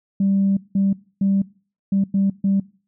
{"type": "tone bursts at uneven times", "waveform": "sine", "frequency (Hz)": 196, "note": "G3", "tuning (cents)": 0, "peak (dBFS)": -14, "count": 6, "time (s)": [[0.2, 0.57], [0.75, 0.93], [1.21, 1.42], [1.92, 2.04], [2.14, 2.3], [2.44, 2.6]], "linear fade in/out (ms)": 5, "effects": ["noise-tail reverb RT60 0.4 s tail -22 dB re dry", "tanh soft clip ceiling -11 dBFS"]}